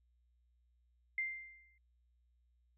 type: tone with exponential decay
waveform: sine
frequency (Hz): 2093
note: C7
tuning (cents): 0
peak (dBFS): -32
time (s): 1.18-1.78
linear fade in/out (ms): 2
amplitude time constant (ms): 130
effects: added 60 Hz sine -70 dBFS peak until 2.77 s